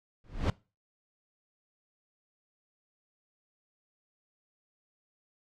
brown noise with exponential growth, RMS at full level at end -20 dBFS, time 0.24-0.5 s, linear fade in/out 2 ms, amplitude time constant 56 ms, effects noise-tail reverb RT60 0.3 s tail -22 dB re dry + low-pass 5000 Hz 12 dB/octave

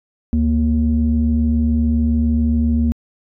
sine tone pair together, 73.52 / 233.4 Hz, D2 / A#3, +2 / +2 cents, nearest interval octave + minor sixth, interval 2000 cents, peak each -15 dBFS, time 0.33-2.92 s, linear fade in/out 0 ms, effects tanh soft clip ceiling -7 dBFS

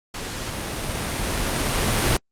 pink noise with level ramp, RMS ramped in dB -32 to -19 dBFS, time 0.14-2.17 s, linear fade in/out 5 ms, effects low-pass 11000 Hz 12 dB/octave + Opus 48 kbps

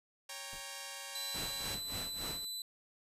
5% pulse chord, G diminished, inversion second, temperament equal with one note detuned, 554.4 / 791.7 / 932.3 Hz, Db5 / G5 / Bb5, 0 / +17 / 0 cents, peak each -36 dBFS, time 0.29-1.75 s, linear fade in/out 5 ms
brown noise with exponential decay, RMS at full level -46 dBFS, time 0.53-0.66 s, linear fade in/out 0 ms, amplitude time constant 28 ms
sawtooth tone, 4000 Hz, B7, 21 cents sharp, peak -36 dBFS, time 1.15-2.62 s, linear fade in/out 2 ms
pink noise with tremolo, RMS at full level -42 dBFS, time 1.34-2.45 s, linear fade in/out 5 ms, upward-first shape sine, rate 3.5 Hz, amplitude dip 85%
effects resampled to 32000 Hz

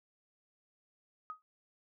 sine tone with exponential decay, 1255 Hz, D#6, 15 cents sharp, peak -36 dBFS, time 1.3-1.42 s, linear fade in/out 0 ms, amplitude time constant 24 ms, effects none

